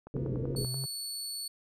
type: click train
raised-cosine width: 1 ms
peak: -32 dBFS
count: 9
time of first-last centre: 0.07-0.839 s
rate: 10.4 Hz
type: low-pass noise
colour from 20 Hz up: white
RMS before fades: -36 dBFS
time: 0.14-0.65 s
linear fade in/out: 0 ms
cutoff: 510 Hz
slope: 96 dB/octave
type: tone with vibrato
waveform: triangle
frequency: 130.81 Hz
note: C3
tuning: in tune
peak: -32 dBFS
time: 0.15-0.86 s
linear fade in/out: 10 ms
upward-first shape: square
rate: 3.4 Hz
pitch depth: 46 cents each way
type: tone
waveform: 25% pulse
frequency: 4435 Hz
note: C#8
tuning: in tune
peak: -31 dBFS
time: 0.56-1.48 s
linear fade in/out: 5 ms
effects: none